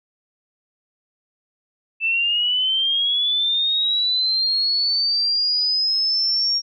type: linear sweep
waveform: sine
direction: up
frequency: 2637 to 5588 Hz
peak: -17 dBFS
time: 2-6.62 s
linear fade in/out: 50 ms
effects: none